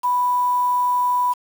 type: tone with quantisation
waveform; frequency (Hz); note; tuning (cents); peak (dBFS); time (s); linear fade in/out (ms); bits
sine; 987.8; B5; 0; -16; 0.03-1.34; 20; 6
effects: none